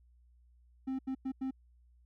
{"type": "tone bursts at uneven times", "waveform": "triangle", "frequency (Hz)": 263.8, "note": "C4", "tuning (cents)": 14, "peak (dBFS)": -31, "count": 4, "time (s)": [[0.87, 0.99], [1.07, 1.15], [1.25, 1.32], [1.41, 1.51]], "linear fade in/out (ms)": 10, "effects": ["added 60 Hz sine -61 dBFS peak until 2.05 s"]}